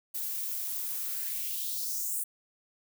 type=noise with high-pass filter sweep; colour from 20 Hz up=violet; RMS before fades=-34 dBFS; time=0.14-2.24 s; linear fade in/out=10 ms; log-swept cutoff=260 to 9400 Hz; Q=2.8; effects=none